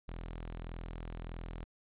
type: tone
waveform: sawtooth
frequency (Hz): 41.62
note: E1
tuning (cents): +17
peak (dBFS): -37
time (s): 0.08-1.64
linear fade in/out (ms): 0
effects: resampled to 8000 Hz + 13-bit